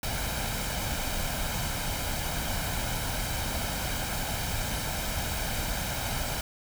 pink noise with comb filter, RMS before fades -31 dBFS, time 0.03-6.41 s, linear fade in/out 2 ms, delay 1.3 ms, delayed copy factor +0.55, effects none

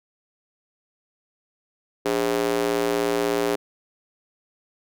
square tone with high-pass filter, 58.27 Hz, A#1, in tune, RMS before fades -23 dBFS, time 2.05-3.56 s, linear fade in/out 10 ms, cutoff 390 Hz, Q 2.6, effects none

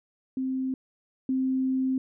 sine tone pair in turn, 261.6 / 261.6 Hz, C4 / C4, 0 / 0 cents, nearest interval unison, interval 0 cents, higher neither, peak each -26 / -23 dBFS, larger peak second, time 0.37-0.74 / 1.29-1.98 s, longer second, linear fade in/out 2 ms, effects none

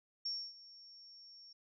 sine tone with ADSR envelope, 5490 Hz, F8, 31 cents flat, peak -35 dBFS, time 0.25-1.53 s, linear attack 9 ms, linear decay 270 ms, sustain -19 dB, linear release 6 ms, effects none

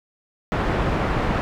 pink low-pass noise, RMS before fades -22 dBFS, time 0.52-1.41 s, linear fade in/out 0 ms, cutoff 1700 Hz, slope 12 dB/octave, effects none

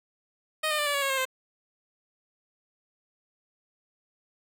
10% pulse tone with pitch steps, 622.3 / 606.7 / 591.5 / 576.6 / 562.1 / 548 / 534.3 / 520.9 Hz, D#5 / D#5 / D5 / D5 / C#5 / C#5 / C5 / C5, 0 / -44 / +12 / -32 / +24 / -20 / +36 / -8 cents, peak -17 dBFS, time 0.63-1.254 s, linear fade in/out 10 ms, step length 78 ms, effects none

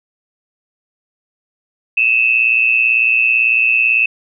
sine tone pair together, 2547 / 2665 Hz, D#7 / E7, +40 / +18 cents, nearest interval minor second, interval 78 cents, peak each -13 dBFS, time 1.97-4.06 s, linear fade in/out 5 ms, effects none

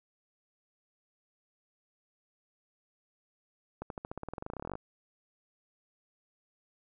accelerating click train, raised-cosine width 1 ms, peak -24 dBFS, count 23, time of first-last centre 3.82-4.754 s, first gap 82 ms, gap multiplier 0.93, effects none

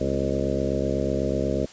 harmonic tone with a mistuned harmonic, 68.1 Hz, C#2, 30 cents flat, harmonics 1 / 2 / 3 / 4 / 5 / 6 / 7 / 8 / 9, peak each -31 / -31 / -31 / -31 / -31 / -31 / -31 / -31 / -31 dBFS, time 0-1.66 s, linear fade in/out 10 ms, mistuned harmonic 4, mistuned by -64 cents, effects white hiss -46 dBFS RMS until 1.72 s + resampled to 16000 Hz

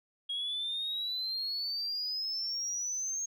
sine exponential sweep, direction up, 3281 to 6510 Hz, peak -31 dBFS, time 0.29-3.26 s, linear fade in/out 10 ms, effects tanh soft clip ceiling -29 dBFS

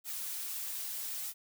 blue noise with flanger, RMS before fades -39 dBFS, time 0.04-1.34 s, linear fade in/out 50 ms, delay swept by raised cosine 1.8 to 6.5 ms, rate 0.78 Hz, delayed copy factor -0.5, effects none

